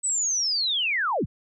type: linear sweep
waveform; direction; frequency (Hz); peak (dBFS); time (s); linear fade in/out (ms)
sine; down; 8160 to 35.41; -22; 0.03-1.26; 20
effects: none